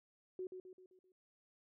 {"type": "tone with echo", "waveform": "sine", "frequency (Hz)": 370, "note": "F#4", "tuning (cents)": 0, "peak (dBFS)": -40, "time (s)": [0.39, 0.47], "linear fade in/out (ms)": 2, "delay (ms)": 130, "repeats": 5, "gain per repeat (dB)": -6, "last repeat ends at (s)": 1.12, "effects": []}